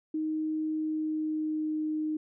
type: tone with pitch glide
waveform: sine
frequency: 311.9 to 308.9 Hz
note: D#4 to D#4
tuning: +4 to -12 cents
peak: -28 dBFS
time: 0.14-2.17 s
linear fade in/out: 5 ms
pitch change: -16 cents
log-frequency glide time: 0.72-1.8 s
effects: none